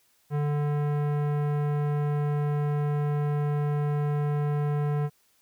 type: tone with tanh clipping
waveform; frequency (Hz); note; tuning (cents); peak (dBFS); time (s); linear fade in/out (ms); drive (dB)
sine; 146.8; D3; 0; -26; 0.3-5.1; 50; 18
effects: white hiss -66 dBFS RMS until 5.41 s